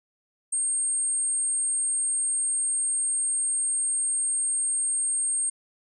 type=tone; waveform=sine; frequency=8570 Hz; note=C9; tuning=40 cents sharp; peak=-23 dBFS; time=0.52-5.5 s; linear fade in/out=10 ms; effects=none